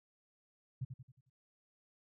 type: tone with echo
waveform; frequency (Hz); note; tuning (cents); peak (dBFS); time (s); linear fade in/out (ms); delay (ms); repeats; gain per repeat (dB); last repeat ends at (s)
sine; 128.5; C3; -31; -35; 0.81-0.85; 10; 90; 5; -7; 1.3
effects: none